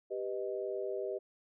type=chord; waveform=sine; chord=G augmented; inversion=none; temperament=equal; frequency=392 / 493.9 / 622.3 Hz; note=G4 / B4 / D#5; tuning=0 / 0 / 0 cents; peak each=-37 / -40 / -40 dBFS; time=0.1-1.19 s; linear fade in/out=20 ms; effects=none